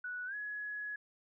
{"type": "tone with pitch glide", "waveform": "sine", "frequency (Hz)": [1475, 1684.6], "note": ["F#6", "G#6"], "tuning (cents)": [-6, 24], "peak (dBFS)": -38, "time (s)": [0.04, 0.96], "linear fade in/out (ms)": 5, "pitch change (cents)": 230, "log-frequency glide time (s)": [0.26, 0.35], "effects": []}